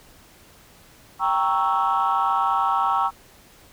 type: chord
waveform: sine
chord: G diminished seventh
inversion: none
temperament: equal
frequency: 784 / 932.3 / 1108.7 / 1318.5 Hz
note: G5 / Bb5 / Db6 / Fb6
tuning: 0 / 0 / 0 / 0 cents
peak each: -23 dBFS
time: 1.19-3.11 s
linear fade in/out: 50 ms
effects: tanh soft clip ceiling -12 dBFS + pink hiss -51 dBFS RMS until 3.72 s